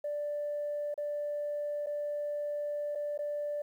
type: tone with dropouts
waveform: sine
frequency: 587.3 Hz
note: D5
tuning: in tune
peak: -31 dBFS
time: 0.04-3.62 s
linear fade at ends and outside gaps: 5 ms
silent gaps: 0.942-0.977 / 1.862-1.868 / 2.951-2.955 / 3.177-3.189 s
effects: tanh soft clip ceiling -28 dBFS + 11-bit